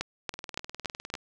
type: two click trains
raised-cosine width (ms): 0.2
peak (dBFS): -13 / -21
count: 5 / 17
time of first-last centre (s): 0.01-1.14 / 0.34-1.152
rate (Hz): 3.54 / 19.7
effects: none